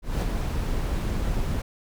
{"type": "noise with ADSR envelope", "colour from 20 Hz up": "brown", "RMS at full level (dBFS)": -22, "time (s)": [0.02, 1.62], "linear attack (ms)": 190, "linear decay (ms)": 38, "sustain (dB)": -4, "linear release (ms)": 6, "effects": []}